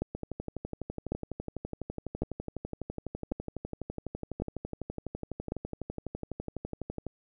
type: two click trains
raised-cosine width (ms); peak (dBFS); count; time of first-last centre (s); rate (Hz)
2; -22 / -18; 84 / 6; 0.15-7.067 / 0.02-5.521; 12 / 0.909
effects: none

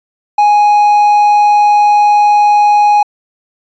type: tone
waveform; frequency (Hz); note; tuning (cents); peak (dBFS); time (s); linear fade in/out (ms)
triangle; 830.6; G#5; 0; -3; 0.38-3.03; 5
effects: resampled to 16000 Hz

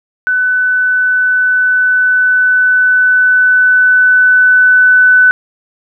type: tone with level ramp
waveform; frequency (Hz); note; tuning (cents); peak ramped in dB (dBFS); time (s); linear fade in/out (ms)
sine; 1500; F#6; +23; -9 to -3; 0.27-5.31; 0
effects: none

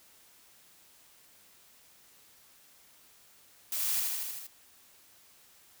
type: noise with echo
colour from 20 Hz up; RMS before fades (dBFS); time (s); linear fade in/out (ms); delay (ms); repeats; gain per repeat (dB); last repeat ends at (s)
blue; -33; 3.72-4; 2; 78; 6; -2; 4.468
effects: white hiss -60 dBFS RMS until 5.8 s

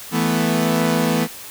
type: chord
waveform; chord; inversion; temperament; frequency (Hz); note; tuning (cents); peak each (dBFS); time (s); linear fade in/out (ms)
sawtooth; E suspended fourth; none; equal; 164.81 / 220 / 246.9; E3 / A3 / B3; 0 / 0 / 0; -17; 0.11-1.28; 50
effects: white hiss -36 dBFS RMS until 1.5 s

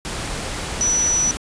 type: tone in noise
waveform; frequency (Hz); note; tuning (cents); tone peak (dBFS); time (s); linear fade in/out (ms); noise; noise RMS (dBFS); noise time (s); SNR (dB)
sine; 5920; F#8; 0; -16; 0.81-1.31; 0; pink; -27; 0.05-1.37; +8
effects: resampled to 22050 Hz

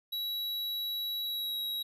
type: tone with pitch glide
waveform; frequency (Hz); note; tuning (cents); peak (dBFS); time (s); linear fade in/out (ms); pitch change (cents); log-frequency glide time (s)
square; 3900 to 3853; B7 to B7; -23 to -44; -33; 0.12-1.83; 10; -21; 1.2-1.59
effects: none

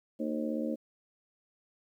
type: harmonic tone with a mistuned harmonic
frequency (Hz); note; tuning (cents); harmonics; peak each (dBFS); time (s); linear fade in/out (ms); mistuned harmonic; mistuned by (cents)
76.4; D#2; -31; 3 / 4 / 5 / 6 / 7 / 8; -34 / -35 / -46 / -45 / -37 / -45; 0.19-0.76; 20; 5; -61
effects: 11-bit

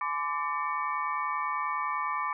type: tone cluster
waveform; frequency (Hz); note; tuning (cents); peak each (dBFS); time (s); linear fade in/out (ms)
sine; 851 / 1018 / 1168 / 1796 / 2252; G#5 / C6 / D6 / A6 / C#7; +42 / -48 / -10 / +35 / +27; -40 / -33 / -31 / -40 / -39; 0.01-2.33; 2
effects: none

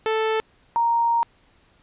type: tone pair in turn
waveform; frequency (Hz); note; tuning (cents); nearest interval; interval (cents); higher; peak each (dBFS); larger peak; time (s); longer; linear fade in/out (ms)
sawtooth / sine; 440 / 932.3; A4 / A#5; 0 / 0; octave + minor second; 1300; second; -16 / -17; first; 0.06-0.4 / 0.76-1.23; second; 0
effects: pink hiss -59 dBFS RMS until 1.82 s + resampled to 8000 Hz

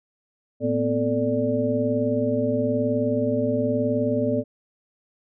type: tone cluster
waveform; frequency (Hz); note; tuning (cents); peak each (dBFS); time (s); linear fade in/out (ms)
sine; 113.7 / 234.8 / 253.8 / 439.6 / 586; A#2 / A#3 / B3 / A4 / D5; -43 / +13 / +47 / -2 / -4; -29 / -31 / -24 / -27 / -25; 0.6-4.44; 50
effects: none

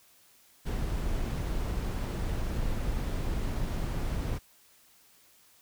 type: noise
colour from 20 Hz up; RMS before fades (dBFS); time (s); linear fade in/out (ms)
brown; -31; 0.65-4.39; 20
effects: white hiss -61 dBFS RMS until 5.61 s

